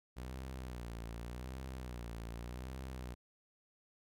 sawtooth tone with vibrato, 61 Hz, B1, 21 cents flat, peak -39 dBFS, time 0.16-3.15 s, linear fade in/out 20 ms, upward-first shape sine, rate 0.85 Hz, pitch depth 120 cents each way, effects none

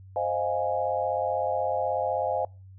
sine chord, F minor seventh, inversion second, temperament equal, 523.3 / 622.3 / 698.5 / 830.6 Hz, C5 / Eb5 / F5 / Ab5, 0 / 0 / 0 / 0 cents, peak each -30 dBFS, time 0.16-2.45 s, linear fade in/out 2 ms, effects noise-tail reverb RT60 0.3 s tail -25 dB re dry + added 95 Hz sine -45 dBFS peak until 2.78 s

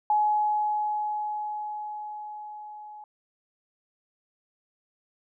sine tone with level ramp, 844 Hz, G#5, 28 cents sharp, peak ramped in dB -19 to -41 dBFS, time 0.1-3.04 s, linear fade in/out 2 ms, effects none

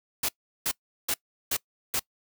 white noise bursts, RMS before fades -27 dBFS, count 5, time 0.23-1.995 s, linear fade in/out 5 ms, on 57 ms, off 370 ms, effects noise-tail reverb RT60 0.1 s tail -23 dB re dry

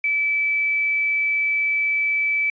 sine tone with quantisation, 2308 Hz, D7, 31 cents flat, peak -18 dBFS, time 0.04-2.5 s, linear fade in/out 2 ms, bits 8, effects resampled to 11025 Hz

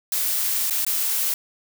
blue noise with dropouts, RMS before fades -23 dBFS, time 0.12-1.34 s, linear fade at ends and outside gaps 2 ms, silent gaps 0.699-0.707 / 0.849-0.865 s, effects none

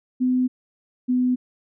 sine tone pair in turn, 253.4 / 250.9 Hz, B3 / B3, +45 / +28 cents, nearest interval unison, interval 17 cents, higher first, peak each -17 dBFS, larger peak neither, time 0.2-0.48 / 1.08-1.36 s, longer neither, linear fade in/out 20 ms, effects none

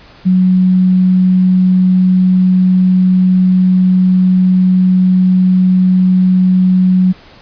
sine tone, 184.4 Hz, F#3, 6 cents flat, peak -6 dBFS, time 0.25-7.13 s, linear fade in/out 20 ms, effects pink hiss -40 dBFS RMS until 7.41 s + resampled to 11025 Hz

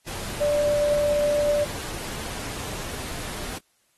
sine tone in noise, 587.3 Hz, D5, in tune, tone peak -19 dBFS, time 0.4-1.65 s, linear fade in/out 20 ms, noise pink, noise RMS -34 dBFS, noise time 0.06-3.59 s, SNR +12 dB, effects white hiss -67 dBFS RMS until 3.97 s + AAC 32 kbps

